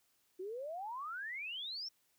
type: exponential sweep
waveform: sine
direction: up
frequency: 356.3 to 5588 Hz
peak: -40 dBFS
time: 0.39-1.89 s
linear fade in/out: 10 ms
effects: white hiss -75 dBFS RMS until 2.18 s